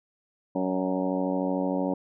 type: harmonic tone with a mistuned harmonic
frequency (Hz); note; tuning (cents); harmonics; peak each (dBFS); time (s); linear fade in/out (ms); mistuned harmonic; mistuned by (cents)
93.2; F#2; +13; 2 / 3 / 4 / 5 / 6 / 7 / 8 / 9 / 10; -31 / -28 / -37 / -36 / -31 / -40 / -38 / -40 / -39; 0.55-1.94; 5; 7; -28
effects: none